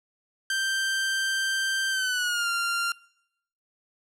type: tone with pitch glide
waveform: sawtooth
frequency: 1568 to 1388.9 Hz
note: G6 to F6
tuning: 0 to -10 cents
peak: -21 dBFS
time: 0.5-2.92 s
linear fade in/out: 2 ms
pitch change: -210 cents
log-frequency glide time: 1.9-2.49 s
effects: noise-tail reverb RT60 0.8 s tail -24 dB re dry + low-pass 11000 Hz 12 dB/octave